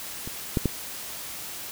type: clicks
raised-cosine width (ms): 3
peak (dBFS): -22 / -9 / -9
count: 3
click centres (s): 0.275 / 0.572 / 0.657
effects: white hiss -37 dBFS RMS until 1.71 s